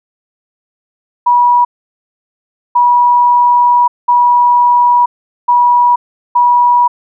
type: tone bursts at uneven times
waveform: sine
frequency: 970 Hz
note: B5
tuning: 31 cents flat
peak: -5 dBFS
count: 5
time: 1.26-1.65 / 2.75-3.88 / 4.08-5.06 / 5.48-5.96 / 6.35-6.88 s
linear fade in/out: 10 ms
effects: none